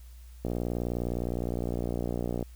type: click train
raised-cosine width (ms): 2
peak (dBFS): -18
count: 119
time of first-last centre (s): 0.45-2.427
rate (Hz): 59.7
effects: added 60 Hz sine -45 dBFS peak until 2.55 s + white hiss -61 dBFS RMS until 2.55 s